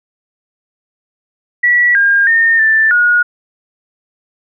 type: tone with pitch steps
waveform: sine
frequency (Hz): 1942 / 1612 / 1826 / 1769 / 1445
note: B6 / G6 / A#6 / A6 / F#6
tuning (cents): -30 / +48 / -36 / +9 / -41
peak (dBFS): -7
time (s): 1.63-3.23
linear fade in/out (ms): 10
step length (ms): 320
effects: none